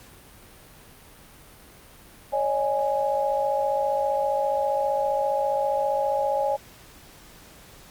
sine chord, C# suspended second, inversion none, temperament equal with one note detuned, 554.4 / 609.4 / 830.6 Hz, C#5 / D#5 / G#5, 0 / -36 / 0 cents, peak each -25 / -28 / -25 dBFS, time 2.32-6.57 s, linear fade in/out 20 ms, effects pink hiss -49 dBFS RMS until 7.9 s + Opus 48 kbps

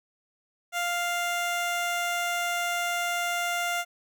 15% pulse tone, 698.5 Hz, F5, in tune, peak -20 dBFS, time 0.72-3.85 s, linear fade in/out 50 ms, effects none

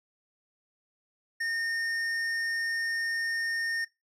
sine tone with tanh clipping, 1831 Hz, A#6, 32 cents flat, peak -30 dBFS, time 1.4-3.85 s, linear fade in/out 10 ms, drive 10 dB, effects noise-tail reverb RT60 0.2 s tail -19 dB re dry

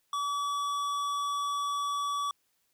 sine tone with tanh clipping, 1144 Hz, D6, 46 cents flat, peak -31 dBFS, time 0.13-2.31 s, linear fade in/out 2 ms, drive 15 dB, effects white hiss -74 dBFS RMS until 2.73 s

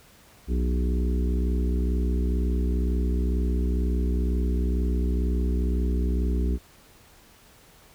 harmonic tone with a mistuned harmonic, 62.1 Hz, B1, 10 cents sharp, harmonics 1 / 3 / 4 / 5 / 6 / 7, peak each -22 / -32 / -34 / -36 / -38 / -39 dBFS, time 0.47-6.59 s, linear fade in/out 50 ms, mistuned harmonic 7, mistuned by -70 cents, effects pink hiss -54 dBFS RMS until 7.94 s

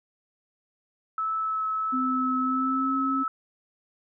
sine tone with vibrato, 1302 Hz, E6, 22 cents flat, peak -25 dBFS, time 1.18-3.28 s, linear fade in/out 2 ms, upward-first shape triangle, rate 1.5 Hz, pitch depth 11 cents each way
sine tone with pitch glide, 257.5 to 269.4 Hz, C4 to C#4, -28 to -49 cents, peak -26 dBFS, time 1.92-3.24 s, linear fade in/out 20 ms, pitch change +79 cents, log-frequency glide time 2.42-2.96 s
effects none

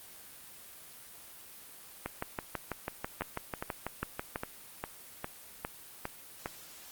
two click trains, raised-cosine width 0.5 ms, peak -19 / -18 dBFS, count 9 / 15, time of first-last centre 3.22-6.459 / 2.06-4.359 s, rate 2.47 / 6.09 Hz, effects white hiss -51 dBFS RMS until 6.91 s + Opus 32 kbps

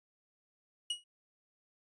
45% pulse tone with exponential decay, 2903 Hz, F#7, 34 cents flat, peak -29 dBFS, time 0.9-1.04 s, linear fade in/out 5 ms, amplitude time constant 29 ms, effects resampled to 24000 Hz

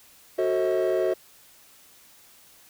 triangle chord, F# diminished seventh, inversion none, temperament just, 370 / 444 / 532.8 / 639.4 Hz, F#4 / A4 / C5 / Eb5, 0 / +16 / +31 / +47 cents, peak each -22 / -27 / -26 / -24 dBFS, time 0.38-1.14 s, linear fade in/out 10 ms, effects tanh soft clip ceiling -13 dBFS + white hiss -54 dBFS RMS until 2.69 s

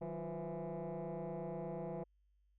sine tone with frequency modulation, 154.8 Hz, D#3, 9 cents flat, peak -38 dBFS, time 0.01-2.04 s, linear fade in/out 10 ms, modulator 169 Hz, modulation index 3.6, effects tanh soft clip ceiling -38 dBFS + added 50 Hz sine -70 dBFS peak until 2.58 s

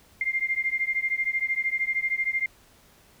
sine beating tone pair, 2100 / 2113 Hz, C7 / C7, +6 / +16 cents, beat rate 13 Hz, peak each -27 dBFS, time 0.21-2.46 s, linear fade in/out 2 ms, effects pink hiss -57 dBFS RMS until 3.2 s

